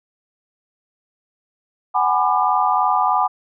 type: chord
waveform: sine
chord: G# half-diminished seventh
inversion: third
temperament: just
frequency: 747.5 / 830.6 / 996.7 / 1196.1 Hz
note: F#5 / G#5 / B5 / D6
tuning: +17 / 0 / +16 / +31 cents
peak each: -20 dBFS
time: 1.94-3.28 s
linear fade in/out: 20 ms
effects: none